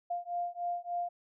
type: beating tone pair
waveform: sine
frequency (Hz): 698.5 / 701.9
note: F5 / F5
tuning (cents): 0 / +9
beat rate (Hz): 3.4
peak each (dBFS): -36 / -36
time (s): 0.1-1.09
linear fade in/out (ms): 10
effects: none